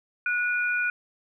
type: tone pair together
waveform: sine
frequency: 1463 / 2425 Hz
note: F#6 / D#7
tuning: -20 / -45 cents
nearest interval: major sixth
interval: 875 cents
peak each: -24 / -29 dBFS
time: 0.26-0.9 s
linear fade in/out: 2 ms
effects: none